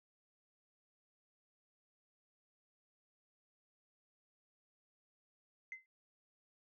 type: tone with exponential decay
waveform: sine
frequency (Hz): 2061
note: C7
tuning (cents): -27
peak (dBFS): -39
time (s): 5.72-5.86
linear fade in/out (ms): 1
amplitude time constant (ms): 29
effects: tanh soft clip ceiling -37 dBFS